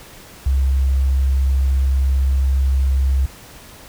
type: tone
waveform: sine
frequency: 66.9 Hz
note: C2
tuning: 39 cents sharp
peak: -13 dBFS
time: 0.46-3.26 s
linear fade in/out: 5 ms
effects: pink hiss -41 dBFS RMS until 3.88 s